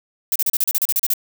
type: noise bursts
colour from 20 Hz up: violet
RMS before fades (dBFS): -18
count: 12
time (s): 0.32-1.137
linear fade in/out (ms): 2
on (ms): 36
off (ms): 35
effects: none